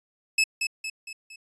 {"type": "tone with echo", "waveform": "sawtooth", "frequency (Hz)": 2600, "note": "E7", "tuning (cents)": -24, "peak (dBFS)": -15, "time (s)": [0.38, 0.44], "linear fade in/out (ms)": 5, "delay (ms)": 230, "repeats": 4, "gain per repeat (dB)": -6, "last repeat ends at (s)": 1.36, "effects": ["resampled to 22050 Hz"]}